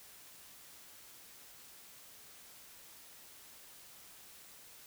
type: silence
effects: white hiss -56 dBFS RMS until 4.86 s